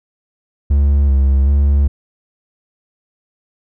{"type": "tone with vibrato", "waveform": "triangle", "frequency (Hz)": 69.3, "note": "C#2", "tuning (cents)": 0, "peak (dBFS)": -7, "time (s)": [0.7, 1.88], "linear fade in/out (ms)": 10, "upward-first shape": "square", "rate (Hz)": 1.3, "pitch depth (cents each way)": 36, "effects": []}